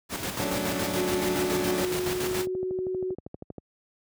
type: noise with tremolo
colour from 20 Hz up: pink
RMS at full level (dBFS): -30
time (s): 0.09-2.47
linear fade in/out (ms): 50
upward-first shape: square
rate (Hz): 7.1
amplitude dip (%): 45
type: chord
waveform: 20% pulse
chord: D major seventh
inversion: first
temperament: equal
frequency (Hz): 185 / 220 / 277.2 / 293.7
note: F#3 / A3 / C#4 / D4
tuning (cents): 0 / 0 / 0 / 0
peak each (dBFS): -28 / -33 / -32 / -28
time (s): 0.4-1.85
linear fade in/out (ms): 0
type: tone with pitch glide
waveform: sine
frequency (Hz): 362.9 to 371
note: F#4 to F#4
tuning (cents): -34 to +5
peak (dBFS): -27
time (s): 0.95-3.15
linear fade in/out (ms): 20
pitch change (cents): +39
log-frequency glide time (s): 2.04-2.58
type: click train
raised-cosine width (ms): 2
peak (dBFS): -24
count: 29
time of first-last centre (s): 1.36-3.582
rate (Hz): 12.6
effects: high-pass 80 Hz 12 dB/octave